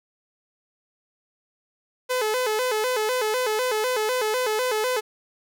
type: tone with vibrato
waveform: sawtooth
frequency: 466.6 Hz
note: A#4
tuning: 2 cents sharp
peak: -18 dBFS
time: 2.09-5.01 s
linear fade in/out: 20 ms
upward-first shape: square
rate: 4 Hz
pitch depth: 140 cents each way
effects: none